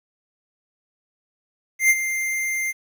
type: tone with ADSR envelope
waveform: square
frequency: 2097 Hz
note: C7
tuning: 3 cents sharp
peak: -12 dBFS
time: 1.79-2.73 s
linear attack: 110 ms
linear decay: 41 ms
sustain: -11 dB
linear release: 29 ms
effects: 9-bit